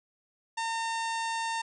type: harmonic tone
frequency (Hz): 910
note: A#5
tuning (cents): -42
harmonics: 1 / 2 / 3 / 4 / 5 / 6 / 7 / 8 / 9 / 10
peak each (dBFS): -31 / -37 / -41 / -43 / -45 / -47 / -48 / -49 / -50 / -51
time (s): 0.57-1.62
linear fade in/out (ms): 10
effects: none